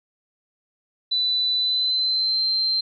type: tone with pitch glide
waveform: sine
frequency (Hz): 3987 to 4132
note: B7 to C8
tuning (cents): +16 to -22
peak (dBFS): -19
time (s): 1.11-2.81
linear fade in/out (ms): 10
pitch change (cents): +62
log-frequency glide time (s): 1.57-2.43
effects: none